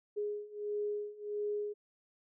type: beating tone pair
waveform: sine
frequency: 414.7 / 416.2 Hz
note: G#4 / G#4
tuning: -3 / +4 cents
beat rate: 1.5 Hz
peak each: -39 / -37 dBFS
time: 0.16-1.74 s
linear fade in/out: 20 ms
effects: none